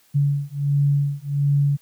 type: beating tone pair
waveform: sine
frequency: 141.7 / 143.1 Hz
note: C#3 / D3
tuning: +38 / -45 cents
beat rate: 1.4 Hz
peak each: -20 dBFS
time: 0.14-1.77 s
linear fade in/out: 20 ms
effects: white hiss -58 dBFS RMS until 1.81 s + high-pass 80 Hz 12 dB/octave